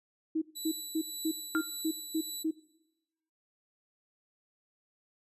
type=tone bursts; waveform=sine; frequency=318 Hz; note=D#4; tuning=38 cents sharp; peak=-27 dBFS; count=8; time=0.35-2.512 s; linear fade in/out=10 ms; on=69 ms; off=230 ms
type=tone with tremolo; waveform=15% pulse; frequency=3951 Hz; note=B7; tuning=in tune; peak=-29 dBFS; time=0.55-2.44 s; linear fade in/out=20 ms; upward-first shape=triangle; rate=1.8 Hz; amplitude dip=45%
type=tone with exponential decay; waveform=sine; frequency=1396.9 Hz; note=F6; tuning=in tune; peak=-26 dBFS; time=1.55-1.72 s; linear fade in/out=0 ms; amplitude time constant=36 ms
effects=noise-tail reverb RT60 1.0 s tail -21 dB re dry + resampled to 32000 Hz